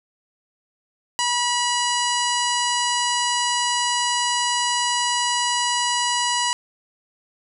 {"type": "harmonic tone with a mistuned harmonic", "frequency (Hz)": 970, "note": "B5", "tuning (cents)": -31, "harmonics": [1, 2, 3, 4, 5, 6, 7, 8, 9, 10], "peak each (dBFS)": [-23, -28, -26, -32, -29, -33, -32, -30, -37, -37], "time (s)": [1.19, 6.53], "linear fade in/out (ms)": 0, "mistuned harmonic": 4, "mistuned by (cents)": 47, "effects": []}